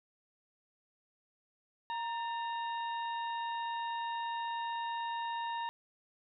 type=harmonic tone with a mistuned harmonic; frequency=932.3 Hz; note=A#5; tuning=in tune; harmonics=1 / 2 / 3 / 4; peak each=-35 / -45 / -49 / -49 dBFS; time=1.9-5.69 s; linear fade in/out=0 ms; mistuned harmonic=2; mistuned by=-65 cents; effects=none